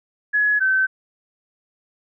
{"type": "tone pair in turn", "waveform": "sine", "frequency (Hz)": [1688, 1536.9], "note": ["G#6", "G6"], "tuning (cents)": [28, -35], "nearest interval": "major second", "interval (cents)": 163, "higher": "first", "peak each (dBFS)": -15, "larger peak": "neither", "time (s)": [[0.33, 0.6], [0.6, 0.87]], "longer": "neither", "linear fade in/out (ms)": 20, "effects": []}